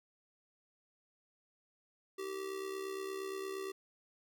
square tone with amplitude modulation, 386.6 Hz, G4, 24 cents flat, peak -37 dBFS, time 2.18-3.72 s, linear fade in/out 10 ms, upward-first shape sine, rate 68.6 Hz, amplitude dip 60%, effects none

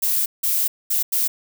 violet noise bursts at uneven times, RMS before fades -20 dBFS, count 4, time 0.02-0.26 / 0.43-0.68 / 0.9-1.03 / 1.12-1.28 s, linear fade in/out 10 ms, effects none

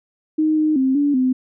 sine tone with pitch steps, 310.8 / 308.3 / 263.5 / 287.8 / 256.8 Hz, D#4 / D#4 / C4 / D4 / C4, -2 / -16 / +12 / -35 / -32 cents, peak -14 dBFS, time 0.38-1.33 s, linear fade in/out 10 ms, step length 190 ms, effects none

